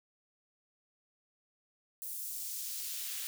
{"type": "noise with high-pass filter sweep", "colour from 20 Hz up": "white", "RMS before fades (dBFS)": -40, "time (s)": [2.02, 3.27], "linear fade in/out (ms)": 0, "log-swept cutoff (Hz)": [9900, 2000], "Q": 0.75, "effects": []}